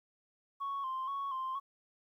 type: tone with vibrato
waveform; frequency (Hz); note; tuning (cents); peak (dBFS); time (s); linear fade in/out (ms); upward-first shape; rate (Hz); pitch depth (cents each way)
sine; 1078; C#6; -49; -33; 0.6-1.6; 20; square; 2.1; 50
effects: tanh soft clip ceiling -32 dBFS + 12-bit